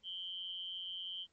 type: tone with amplitude modulation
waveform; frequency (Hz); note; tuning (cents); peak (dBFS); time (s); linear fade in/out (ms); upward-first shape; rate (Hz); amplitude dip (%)
sine; 3108; G7; -16; -37; 0.03-1.27; 50; sine; 181; 75
effects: pink hiss -75 dBFS RMS until 1.32 s + MP3 32 kbps